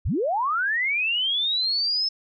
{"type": "linear sweep", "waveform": "sine", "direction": "up", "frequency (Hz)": [34.65, 5274], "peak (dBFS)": -21, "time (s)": [0.05, 2.09], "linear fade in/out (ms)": 10, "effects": []}